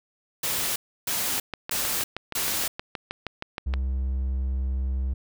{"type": "noise bursts", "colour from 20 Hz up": "white", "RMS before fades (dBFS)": -27, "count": 4, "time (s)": [0.43, 2.68], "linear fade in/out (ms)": 5, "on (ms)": 330, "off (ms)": 310}
{"type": "click train", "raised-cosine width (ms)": 0.3, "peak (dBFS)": -15, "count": 16, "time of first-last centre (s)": [1.38, 3.738], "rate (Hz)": 6.36}
{"type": "tone", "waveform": "triangle", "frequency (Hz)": 65.41, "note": "C2", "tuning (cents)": 0, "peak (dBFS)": -22, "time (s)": [3.66, 5.14], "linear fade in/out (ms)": 10}
{"effects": []}